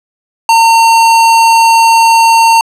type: tone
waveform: square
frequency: 911 Hz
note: A#5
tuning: 40 cents flat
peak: -4 dBFS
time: 0.49-2.61 s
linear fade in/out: 2 ms
effects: low-pass 10000 Hz 12 dB/octave